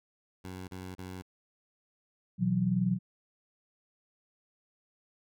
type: tone bursts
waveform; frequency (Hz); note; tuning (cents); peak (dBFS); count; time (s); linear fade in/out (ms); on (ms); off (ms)
15% pulse; 92.5; F#2; 0; -34; 3; 0.44-1.222; 10; 240; 31
type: chord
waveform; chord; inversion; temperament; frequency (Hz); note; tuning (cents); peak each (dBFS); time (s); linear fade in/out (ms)
sine; B suspended fourth; none; equal; 123.47 / 164.81 / 185; B2 / E3 / F#3; 0 / 0 / 0; -32 / -32 / -27; 2.38-2.99; 50
effects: none